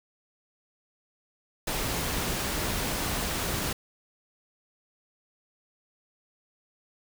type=noise; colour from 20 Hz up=pink; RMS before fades=-30 dBFS; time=1.67-3.73 s; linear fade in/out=5 ms; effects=none